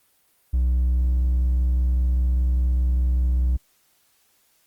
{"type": "tone with hard clipping", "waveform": "sine", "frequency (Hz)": 62.5, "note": "B1", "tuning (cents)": 21, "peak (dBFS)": -18, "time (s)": [0.53, 3.57], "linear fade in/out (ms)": 10, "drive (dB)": 2, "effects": ["white hiss -63 dBFS RMS until 4.66 s", "Opus 32 kbps"]}